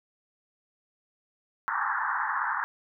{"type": "band-pass noise", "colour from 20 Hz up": "pink", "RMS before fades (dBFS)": -29, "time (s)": [1.68, 2.64], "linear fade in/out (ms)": 0, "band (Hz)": [830, 1800], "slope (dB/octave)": 96, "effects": []}